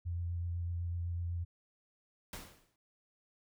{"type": "tone with vibrato", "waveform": "sine", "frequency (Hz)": 86.3, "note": "F2", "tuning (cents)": -20, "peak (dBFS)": -34, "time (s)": [0.05, 1.45], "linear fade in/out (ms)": 20, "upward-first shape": "triangle", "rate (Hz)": 8, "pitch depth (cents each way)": 20}
{"type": "noise with exponential decay", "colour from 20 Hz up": "pink", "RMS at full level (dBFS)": -42, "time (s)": [2.33, 2.76], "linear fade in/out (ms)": 2, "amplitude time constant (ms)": 93}
{"effects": []}